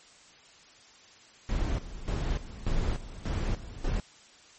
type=noise with tremolo; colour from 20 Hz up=brown; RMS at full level=-28 dBFS; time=1.49-4 s; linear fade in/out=2 ms; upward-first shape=square; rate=1.7 Hz; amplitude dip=80%; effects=white hiss -55 dBFS RMS until 4.58 s + MP3 32 kbps